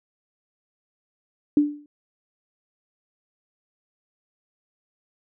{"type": "tone with exponential decay", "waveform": "sine", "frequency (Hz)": 293.7, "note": "D4", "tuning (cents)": 0, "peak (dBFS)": -11, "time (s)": [1.57, 1.86], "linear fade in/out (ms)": 2, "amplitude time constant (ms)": 62, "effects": []}